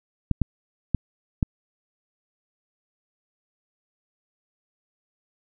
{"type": "clicks", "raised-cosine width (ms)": 5, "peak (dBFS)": -8, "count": 4, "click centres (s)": [0.313, 0.417, 0.947, 1.428], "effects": []}